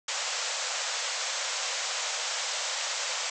white band-pass noise, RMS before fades -32 dBFS, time 0.08-3.3 s, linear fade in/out 5 ms, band 480 to 7700 Hz, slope 96 dB/octave, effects none

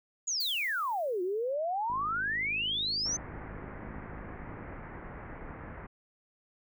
sine exponential two-way sweep, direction down then up, 7040 to 349.2 to 6310 Hz, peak -29 dBFS, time 0.27-3.17 s, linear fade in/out 10 ms, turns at 1.22 s
violet noise with exponential decay, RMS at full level -39 dBFS, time 0.4-1.55 s, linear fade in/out 5 ms, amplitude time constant 250 ms
click train, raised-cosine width 3 ms, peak -35 dBFS, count 146, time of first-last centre 1.9-4.646 s, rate 52.8 Hz
pink low-pass noise, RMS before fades -44 dBFS, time 3.05-5.87 s, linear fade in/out 10 ms, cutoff 2100 Hz, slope 48 dB/octave
effects none

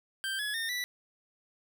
25% pulse tone with pitch steps, 1570 / 1692.4 / 1824.4 / 1966.7 Hz, G6 / G#6 / A#6 / B6, +2 / +32 / -38 / -8 cents, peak -28 dBFS, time 0.24-0.84 s, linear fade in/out 0 ms, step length 150 ms, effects none

